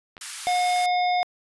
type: clicks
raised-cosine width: 0.3 ms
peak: -25 / -31 dBFS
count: 2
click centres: 0.168 / 0.179 s
type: high-pass noise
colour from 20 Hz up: white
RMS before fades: -34 dBFS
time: 0.21-0.86 s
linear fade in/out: 2 ms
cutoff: 1100 Hz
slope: 24 dB/octave
type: harmonic tone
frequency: 720 Hz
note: F#5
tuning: 47 cents flat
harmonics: 1 / 3 / 5 / 7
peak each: -20 / -30 / -34 / -37 dBFS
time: 0.47-1.23 s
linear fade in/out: 0 ms
effects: resampled to 24000 Hz